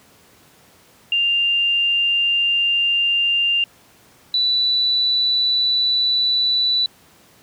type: tone pair in turn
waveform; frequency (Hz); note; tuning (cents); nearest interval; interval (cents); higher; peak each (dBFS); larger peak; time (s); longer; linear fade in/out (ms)
sine; 2794 / 3965; F7 / B7; 0 / +6; tritone; 606; second; -15; neither; 1.12-3.64 / 4.34-6.86; neither; 2
effects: pink hiss -51 dBFS RMS until 7.42 s + high-pass 100 Hz 12 dB/octave